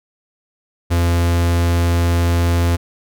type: tone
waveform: 45% pulse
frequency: 85.7 Hz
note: F2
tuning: 32 cents flat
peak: -13 dBFS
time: 0.9-2.77 s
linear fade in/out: 20 ms
effects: none